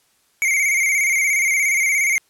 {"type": "tone with vibrato", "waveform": "square", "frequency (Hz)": 2184, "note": "C#7", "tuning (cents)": -26, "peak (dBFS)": -16, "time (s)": [0.42, 2.18], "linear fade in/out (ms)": 0, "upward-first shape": "square", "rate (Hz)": 17, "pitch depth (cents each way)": 59, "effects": ["white hiss -61 dBFS RMS until 2.29 s", "low-pass 12000 Hz 12 dB/octave"]}